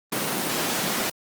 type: high-pass noise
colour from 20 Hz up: pink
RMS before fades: -26 dBFS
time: 0.12-1.1 s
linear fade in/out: 5 ms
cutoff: 170 Hz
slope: 24 dB/octave
effects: Opus 24 kbps